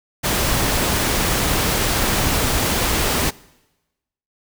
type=noise; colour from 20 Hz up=pink; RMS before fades=-19 dBFS; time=0.23-3.31 s; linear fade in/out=20 ms; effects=noise-tail reverb RT60 1.0 s tail -22 dB re dry